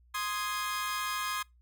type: chord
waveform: sawtooth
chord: Ab major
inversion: first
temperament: equal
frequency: 1046.5 / 1244.5 / 1661.2 Hz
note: C6 / Eb6 / Ab6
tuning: 0 / 0 / 0 cents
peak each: -32 / -32 / -34 dBFS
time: 0.14-1.43 s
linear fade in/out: 10 ms
effects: noise-tail reverb RT60 0.2 s tail -25 dB re dry + added 60 Hz sine -59 dBFS peak until 1.61 s